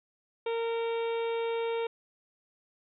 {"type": "harmonic tone", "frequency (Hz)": 460.4, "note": "A#4", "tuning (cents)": -22, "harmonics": [1, 2, 3, 4, 5, 6, 7, 8], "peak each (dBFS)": [-29, -38, -46, -52, -44, -48, -51, -49], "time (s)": [0.46, 1.87], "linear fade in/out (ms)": 5, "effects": []}